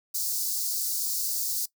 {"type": "high-pass noise", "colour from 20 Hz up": "white", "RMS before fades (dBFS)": -29, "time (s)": [0.14, 1.66], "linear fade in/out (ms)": 10, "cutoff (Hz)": 4400, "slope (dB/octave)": 48, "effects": ["noise-tail reverb RT60 0.1 s tail -20 dB re dry"]}